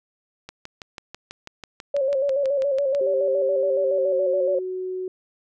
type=click train; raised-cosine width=0.2 ms; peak=-19 dBFS; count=16; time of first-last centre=0.49-2.949 s; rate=6.1 Hz
type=tone with vibrato; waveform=sine; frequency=550 Hz; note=C#5; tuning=14 cents flat; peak=-19 dBFS; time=1.94-4.59 s; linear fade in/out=5 ms; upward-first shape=square; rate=7.1 Hz; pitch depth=57 cents each way
type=tone with pitch glide; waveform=sine; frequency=392 to 370.6 Hz; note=G4 to F#4; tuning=0 to +3 cents; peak=-26 dBFS; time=3.01-5.08 s; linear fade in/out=2 ms; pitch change=-97 cents; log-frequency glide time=3.84-4.28 s
effects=none